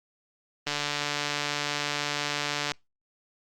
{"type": "click train", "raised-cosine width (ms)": 0.2, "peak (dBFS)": -11, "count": 300, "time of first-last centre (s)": [0.67, 2.718], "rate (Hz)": 146, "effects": ["noise-tail reverb RT60 0.2 s tail -25 dB re dry", "Opus 32 kbps"]}